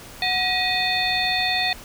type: tone cluster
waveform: sine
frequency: 738 / 1907 / 2495 / 3588 / 4339 Hz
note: F#5 / A#6 / D#7 / A7 / C#8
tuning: -5 / +39 / +4 / +33 / -38 cents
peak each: -26 dBFS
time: 0.22-1.73 s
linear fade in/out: 2 ms
effects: pink hiss -41 dBFS RMS until 1.84 s